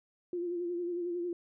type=tone with vibrato; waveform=sine; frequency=349.2 Hz; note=F4; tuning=in tune; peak=-32 dBFS; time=0.33-1.33 s; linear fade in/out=2 ms; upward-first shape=sine; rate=11 Hz; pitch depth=42 cents each way; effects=none